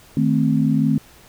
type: chord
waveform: sine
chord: A diminished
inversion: second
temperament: equal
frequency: 155.56 / 220 / 261.6 Hz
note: Eb3 / A3 / C4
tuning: 0 / 0 / 0 cents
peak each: -19 dBFS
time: 0.17-0.98 s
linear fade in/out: 2 ms
effects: pink hiss -48 dBFS RMS until 1.28 s